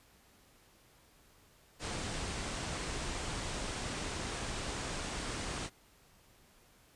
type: low-pass noise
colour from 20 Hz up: pink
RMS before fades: -39 dBFS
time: 1.79-5.7 s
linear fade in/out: 50 ms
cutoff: 9400 Hz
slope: 96 dB/octave
effects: pink hiss -64 dBFS RMS until 6.95 s + resampled to 32000 Hz